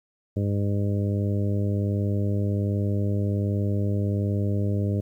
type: harmonic tone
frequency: 101.3 Hz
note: G#2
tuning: 43 cents flat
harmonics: 1 / 2 / 3 / 4 / 5 / 6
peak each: -23 / -29 / -33 / -35 / -37 / -39 dBFS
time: 0.36-5.01 s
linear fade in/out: 10 ms
effects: 10-bit